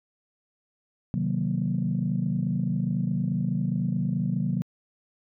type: chord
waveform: sine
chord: C half-diminished seventh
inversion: none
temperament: equal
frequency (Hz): 130.81 / 155.56 / 185 / 233.1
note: C3 / Eb3 / Gb3 / Bb3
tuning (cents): 0 / 0 / 0 / 0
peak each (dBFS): -29 / -29 / -27 / -31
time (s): 1.14-4.62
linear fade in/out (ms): 0
effects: tanh soft clip ceiling -15 dBFS